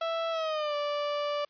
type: tone with pitch glide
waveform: 30% pulse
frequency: 660 to 584.6 Hz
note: E5 to D5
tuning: +2 to -8 cents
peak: -26 dBFS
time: 0.01-1.45 s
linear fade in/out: 5 ms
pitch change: -210 cents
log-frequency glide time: 0.31-0.75 s
effects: white hiss -70 dBFS RMS until 1.49 s + resampled to 11025 Hz